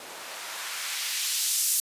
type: noise with band-pass filter sweep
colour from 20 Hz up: blue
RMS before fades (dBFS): -30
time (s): 0-1.8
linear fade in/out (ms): 2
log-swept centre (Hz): 420 to 8600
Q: 0.83
effects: resampled to 32000 Hz